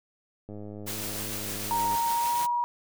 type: click train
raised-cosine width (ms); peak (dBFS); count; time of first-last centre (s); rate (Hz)
2; -28; 153; 0.49-1.952; 104
type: noise with tremolo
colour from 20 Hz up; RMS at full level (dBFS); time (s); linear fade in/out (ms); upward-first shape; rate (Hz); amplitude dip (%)
white; -34; 0.86-2.47; 20; triangle; 6.6; 25
type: tone with pitch glide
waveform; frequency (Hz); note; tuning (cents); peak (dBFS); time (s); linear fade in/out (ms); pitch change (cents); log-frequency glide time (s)
sine; 932.3 to 959.6; A#5 to A#5; 0 to +50; -24; 1.71-2.64; 0; +50; 2.1-2.44
effects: none